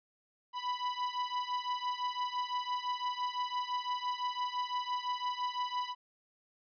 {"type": "beating tone pair", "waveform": "45% pulse", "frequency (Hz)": [987.8, 993.7], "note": ["B5", "B5"], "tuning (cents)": [0, 10], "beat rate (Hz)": 5.9, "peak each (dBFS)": [-36, -37], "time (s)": [0.53, 5.95], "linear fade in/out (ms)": 50, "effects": ["resampled to 11025 Hz"]}